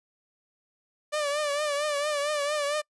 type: tone with vibrato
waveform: sawtooth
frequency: 587.3 Hz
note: D5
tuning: in tune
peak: -22 dBFS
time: 1.12-2.82 s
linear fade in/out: 20 ms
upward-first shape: triangle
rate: 4.4 Hz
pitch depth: 77 cents each way
effects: noise-tail reverb RT60 0.1 s tail -26 dB re dry + resampled to 24000 Hz